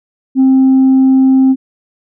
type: tone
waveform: sine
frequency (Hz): 264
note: C4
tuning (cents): +16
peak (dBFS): -3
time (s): 0.35-1.56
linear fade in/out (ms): 50
effects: tanh soft clip ceiling -3 dBFS

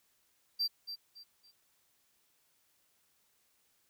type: tone with echo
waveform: triangle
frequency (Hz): 4699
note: D8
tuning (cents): 0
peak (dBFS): -28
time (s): 0.59-0.68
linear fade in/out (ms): 20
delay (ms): 280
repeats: 3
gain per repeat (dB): -10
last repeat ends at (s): 1.52
effects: white hiss -73 dBFS RMS until 3.89 s

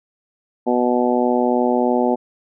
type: harmonic tone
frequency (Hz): 123.1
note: B2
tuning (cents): -5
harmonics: 2 / 3 / 4 / 5 / 6 / 7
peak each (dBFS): -19 / -21 / -22 / -23 / -24 / -24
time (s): 0.66-2.16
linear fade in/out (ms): 20
effects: none

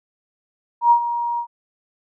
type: tone with ADSR envelope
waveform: sine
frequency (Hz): 947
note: A#5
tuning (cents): +27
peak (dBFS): -8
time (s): 0.81-1.47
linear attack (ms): 98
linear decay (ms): 85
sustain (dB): -12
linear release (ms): 82
effects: none

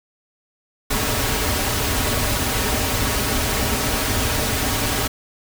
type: noise with comb filter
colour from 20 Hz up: pink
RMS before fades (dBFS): -21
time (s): 0.9-5.08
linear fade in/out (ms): 10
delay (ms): 5.8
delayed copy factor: -0.6
effects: none

